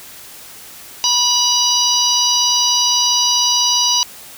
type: harmonic tone with a mistuned harmonic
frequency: 977 Hz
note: B5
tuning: 19 cents flat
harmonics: 1 / 3 / 4 / 5 / 6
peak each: -22 / -19 / -20 / -17 / -17 dBFS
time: 1.04-4.03 s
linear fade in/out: 0 ms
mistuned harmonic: 5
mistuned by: -23 cents
effects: white hiss -37 dBFS RMS until 4.37 s